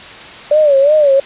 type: tone with vibrato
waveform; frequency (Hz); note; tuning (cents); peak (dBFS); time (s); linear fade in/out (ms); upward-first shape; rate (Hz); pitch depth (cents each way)
sine; 578; D5; -28; -6; 0.51-1.2; 5; sine; 2.8; 120
effects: white hiss -32 dBFS RMS until 1.25 s + resampled to 8000 Hz